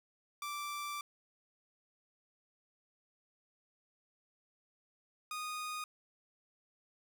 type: tone pair in turn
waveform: sawtooth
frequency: 1171 / 1237.5 Hz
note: D6 / D#6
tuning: -5 / -10 cents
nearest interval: minor second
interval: 95 cents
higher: second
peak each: -35 / -35 dBFS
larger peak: neither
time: 0.42-1.01 / 5.31-5.84 s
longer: first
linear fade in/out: 2 ms
effects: none